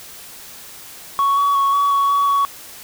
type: tone with pitch steps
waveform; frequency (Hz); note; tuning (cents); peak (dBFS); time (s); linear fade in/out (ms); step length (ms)
sine; 1112 / 1130 / 1108 / 1131 / 1117 / 1129 / 1121; C#6 / C#6 / C#6 / C#6 / C#6 / C#6 / C#6; +5 / +33 / -1 / +34 / +13 / +31 / +19; -11; 1.19-2.45; 0; 180
effects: tanh soft clip ceiling -12 dBFS + white hiss -38 dBFS RMS until 2.83 s